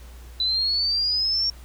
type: exponential sweep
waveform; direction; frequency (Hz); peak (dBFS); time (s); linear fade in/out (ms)
sine; up; 3971 to 5540; -20; 0.4-1.5; 2
effects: added 60 Hz sine -40 dBFS peak until 1.64 s + pink hiss -51 dBFS RMS until 1.64 s

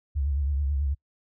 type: tone with vibrato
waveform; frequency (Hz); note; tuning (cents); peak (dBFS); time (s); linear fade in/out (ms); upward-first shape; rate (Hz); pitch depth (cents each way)
sine; 70.5; C#2; +30; -23; 0.15-0.95; 20; triangle; 9.2; 110
effects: noise-tail reverb RT60 0.1 s tail -26 dB re dry

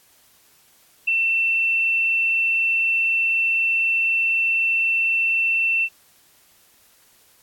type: tone with ADSR envelope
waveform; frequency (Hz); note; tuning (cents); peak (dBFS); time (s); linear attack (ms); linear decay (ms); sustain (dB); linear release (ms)
sine; 2688; E7; +33; -14; 1.07-5.89; 14; 3; -3; 54
effects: white hiss -56 dBFS RMS until 7.42 s + AAC 64 kbps

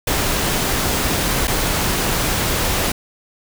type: noise with dropouts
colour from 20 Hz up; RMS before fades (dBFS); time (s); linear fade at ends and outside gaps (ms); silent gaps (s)
pink; -19; 0.07-2.92; 5; 1.473-1.478
effects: none

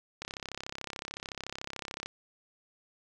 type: click train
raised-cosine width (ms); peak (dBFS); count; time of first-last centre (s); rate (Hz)
0.2; -20; 63; 0.22-2.06; 33.7
effects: none

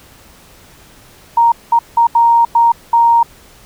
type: tone bursts at uneven times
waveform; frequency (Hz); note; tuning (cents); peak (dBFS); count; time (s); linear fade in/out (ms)
sine; 932.3; A#5; 0; -6; 6; 1.37-1.52 / 1.72-1.79 / 1.97-2.07 / 2.15-2.45 / 2.55-2.72 / 2.93-3.23; 5
effects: pink hiss -43 dBFS RMS until 3.65 s

